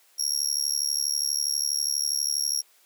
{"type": "tone with amplitude modulation", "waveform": "30% pulse", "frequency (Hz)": 5588, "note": "F8", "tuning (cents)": 0, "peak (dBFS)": -16, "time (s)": [0.18, 2.62], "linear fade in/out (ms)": 20, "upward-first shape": "sine", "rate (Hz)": 72.3, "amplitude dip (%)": 100, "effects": ["white hiss -60 dBFS RMS until 2.85 s", "high-pass 400 Hz 12 dB/octave"]}